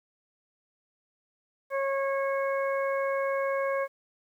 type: harmonic tone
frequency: 547 Hz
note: C#5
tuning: 23 cents flat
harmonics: 1 / 2 / 3 / 4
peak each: -27 / -33 / -37 / -39 dBFS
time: 1.7-3.88 s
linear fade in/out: 50 ms
effects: 10-bit